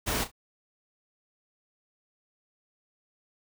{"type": "noise with echo", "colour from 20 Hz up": "pink", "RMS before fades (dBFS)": -29, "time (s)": [0.06, 0.25], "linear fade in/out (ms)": 20, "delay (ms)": 33, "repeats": 2, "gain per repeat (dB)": -12, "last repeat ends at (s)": 0.316, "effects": []}